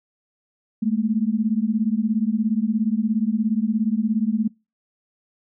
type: beating tone pair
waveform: sine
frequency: 210.3 / 227.3 Hz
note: G#3 / A#3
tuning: +22 / -43 cents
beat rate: 17 Hz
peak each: -21 dBFS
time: 0.82-4.48 s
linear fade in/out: 10 ms
effects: noise-tail reverb RT60 0.3 s tail -26 dB re dry